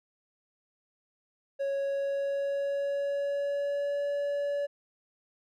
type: tone with pitch glide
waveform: triangle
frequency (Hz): 553 to 571.5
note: C#5 to D5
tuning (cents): -4 to -47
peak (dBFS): -26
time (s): 1.59-4.67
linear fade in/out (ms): 20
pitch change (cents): +57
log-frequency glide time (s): 1.72-4.05
effects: none